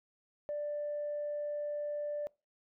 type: tone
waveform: sine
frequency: 589 Hz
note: D5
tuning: 5 cents sharp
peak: -33 dBFS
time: 0.49-2.27 s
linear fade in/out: 0 ms
effects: noise-tail reverb RT60 0.3 s tail -25 dB re dry + tanh soft clip ceiling -30 dBFS